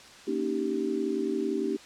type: chord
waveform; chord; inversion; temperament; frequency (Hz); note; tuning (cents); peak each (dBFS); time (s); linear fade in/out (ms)
sine; Eb dominant seventh; second; just; 233.3 / 280 / 311.1 / 388.9; Bb3 / Db4 / Eb4 / G4; +2 / +18 / 0 / -14; -34 / -33 / -32 / -30; 0.27-1.77; 10
effects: white hiss -49 dBFS RMS until 1.85 s + low-pass 6000 Hz 12 dB/octave